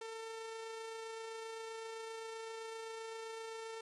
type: tone with amplitude modulation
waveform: sawtooth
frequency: 449.2 Hz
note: A4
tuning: 36 cents sharp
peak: -39 dBFS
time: 0.01-3.81 s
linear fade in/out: 5 ms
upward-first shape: sine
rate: 27.7 Hz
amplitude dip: 25%
effects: resampled to 22050 Hz + 11-bit